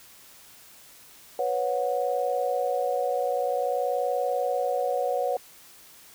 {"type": "chord", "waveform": "sine", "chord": "B suspended second", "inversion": "none", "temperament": "equal with one note detuned", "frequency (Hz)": [493.9, 554.4, 732.8], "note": ["B4", "C#5", "F#5"], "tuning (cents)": [0, 0, -17], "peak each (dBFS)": -28, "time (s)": [1.39, 5.37], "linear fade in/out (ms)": 2, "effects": ["white hiss -51 dBFS RMS until 6.14 s"]}